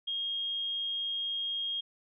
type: tone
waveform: sine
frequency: 3248 Hz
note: G#7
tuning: 39 cents flat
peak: -31 dBFS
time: 0.07-1.81 s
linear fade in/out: 10 ms
effects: none